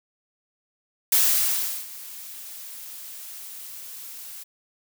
blue noise with ADSR envelope, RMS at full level -18 dBFS, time 1.12-4.44 s, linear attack 4 ms, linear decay 730 ms, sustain -21 dB, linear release 16 ms, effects none

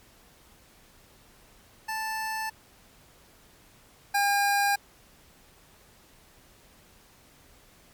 25% pulse tone pair in turn, 880 / 806.7 Hz, A5 / G5, 0 / +49 cents, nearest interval major second, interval 151 cents, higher first, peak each -26 / -18 dBFS, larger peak second, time 1.88-2.5 / 4.14-4.76 s, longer neither, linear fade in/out 10 ms, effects pink hiss -57 dBFS RMS until 7.93 s + MP3 96 kbps

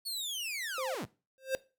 sawtooth linear sweep, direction down, 4473 to 58.27 Hz, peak -32 dBFS, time 0.05-1.06 s, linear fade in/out 20 ms
sine tone, 523.3 Hz, C5, in tune, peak -35 dBFS, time 0.78-0.95 s, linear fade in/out 2 ms
square tone with exponential growth, 529 Hz, C5, 19 cents sharp, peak -26 dBFS, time 1.38-1.55 s, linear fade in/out 0 ms, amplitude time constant 35 ms
effects noise-tail reverb RT60 0.3 s tail -19 dB re dry

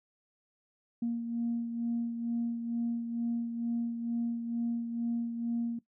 sine beating tone pair, 233.9 / 236.1 Hz, A#3 / A#3, +6 / +22 cents, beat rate 2.2 Hz, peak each -30 / -39 dBFS, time 1.02-5.79 s, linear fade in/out 5 ms, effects noise-tail reverb RT60 0.1 s tail -18 dB re dry + tanh soft clip ceiling -24 dBFS

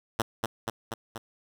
5% pulse tone with echo, 114.2 Hz, A#2, 35 cents flat, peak -12 dBFS, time 0.19-0.22 s, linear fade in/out 5 ms, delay 240 ms, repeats 4, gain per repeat -3 dB, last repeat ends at 1.18 s, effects none

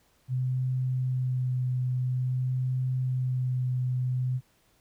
sine tone with vibrato, 127.5 Hz, C3, 44 cents flat, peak -25 dBFS, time 0.28-4.41 s, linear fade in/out 50 ms, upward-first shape sine, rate 0.49 Hz, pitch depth 14 cents each way, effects pink hiss -66 dBFS RMS until 4.8 s

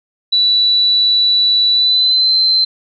sine tone with pitch glide, 3951 to 4093 Hz, B7 to C8, 0 to -39 cents, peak -9 dBFS, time 0.32-2.65 s, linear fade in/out 10 ms, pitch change +61 cents, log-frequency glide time 1.72-2.33 s, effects none

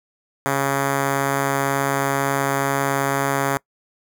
5% pulse tone with notch filter, 138.3 Hz, C#3, 4 cents flat, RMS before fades -21 dBFS, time 0.46-3.57 s, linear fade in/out 0 ms, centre 4100 Hz, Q 1.6, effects noise-tail reverb RT60 0.1 s tail -24 dB re dry

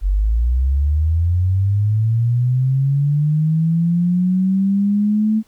sine linear sweep, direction up, 45.15 to 220 Hz, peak -13 dBFS, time 0.01-5.43 s, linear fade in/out 50 ms, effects pink hiss -57 dBFS RMS until 5.47 s

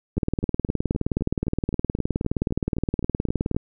two click trains, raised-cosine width 3 ms, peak -19 / -9 dBFS, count 14 / 66, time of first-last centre 0.17-3.547 / 0.18-3.565 s, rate 3.85 / 19.2 Hz, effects none

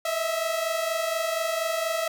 sawtooth tone pair together, 635.8 / 660 Hz, D#5 / E5, +37 / +2 cents, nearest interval minor second, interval 65 cents, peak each -26 / -23 dBFS, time 0.05-2.08 s, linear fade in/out 5 ms, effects 8-bit

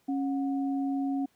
sine tone pair together, 274.5 / 729 Hz, C#4 / F#5, -17 / -26 cents, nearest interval octave + perfect fourth, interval 1691 cents, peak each -27 / -38 dBFS, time 0.08-1.26 s, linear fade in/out 10 ms, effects pink hiss -69 dBFS RMS until 1.35 s + high-pass 100 Hz 12 dB/octave

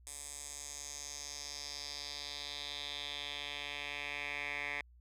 10% pulse tone with band-pass filter sweep, 144.2 Hz, D3, 31 cents flat, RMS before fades -43 dBFS, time 0.07-4.81 s, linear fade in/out 0 ms, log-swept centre 8500 to 2100 Hz, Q 3.4, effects added 60 Hz sine -58 dBFS peak until 5 s

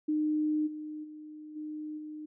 sine tone with level steps, 305.2 Hz, D#4, 33 cents flat, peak -26 / -37 / -43 / -36 / -39 dBFS, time 0.08-2.26 s, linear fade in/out 10 ms, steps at 0.66 / 1.03 / 1.55 / 1.97 s, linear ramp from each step 20 ms, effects none

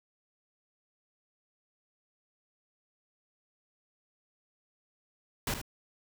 pink noise with echo, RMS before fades -32 dBFS, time 5.47-5.54 s, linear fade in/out 2 ms, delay 75 ms, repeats 1, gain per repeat -8 dB, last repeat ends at 5.615 s, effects none

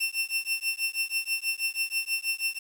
sawtooth tone with tremolo, 2700 Hz, E7, 41 cents sharp, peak -20 dBFS, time 0-2.59 s, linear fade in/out 10 ms, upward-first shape triangle, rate 6.2 Hz, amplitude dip 100%, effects 8-bit

